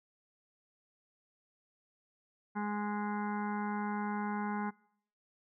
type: harmonic tone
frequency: 207.7 Hz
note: G#3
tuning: in tune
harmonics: 1 / 2 / 4 / 5 / 6 / 7 / 8 / 9 / 10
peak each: -35 / -45 / -39 / -43 / -53 / -45 / -52 / -58 / -53 dBFS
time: 2.55-4.71 s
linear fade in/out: 20 ms
effects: noise-tail reverb RT60 0.7 s tail -25 dB re dry